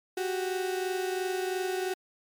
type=tone pair together; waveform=35% pulse; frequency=370 / 392.9 Hz; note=F#4 / G4; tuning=0 / +4 cents; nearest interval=minor second; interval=104 cents; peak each=-28 / -34 dBFS; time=0.17-1.94 s; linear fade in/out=5 ms; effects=MP3 96 kbps